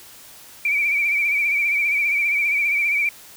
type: tone with vibrato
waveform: sine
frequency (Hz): 2316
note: D7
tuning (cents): -25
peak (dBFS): -17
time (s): 0.65-3.09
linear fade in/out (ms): 2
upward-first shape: sine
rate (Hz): 15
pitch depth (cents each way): 57
effects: white hiss -44 dBFS RMS until 3.36 s